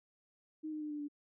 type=tone with pitch steps; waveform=sine; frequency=311.1 / 306.1 / 301.2 / 296.4 / 291.6 Hz; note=D#4 / D#4 / D4 / D4 / D4; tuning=0 / -28 / +44 / +16 / -12 cents; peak=-38 dBFS; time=0.63-1.085 s; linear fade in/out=20 ms; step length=91 ms; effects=none